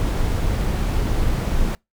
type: noise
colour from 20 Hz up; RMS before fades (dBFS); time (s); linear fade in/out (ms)
brown; -20; 0-1.75; 0
effects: noise-tail reverb RT60 0.2 s tail -26 dB re dry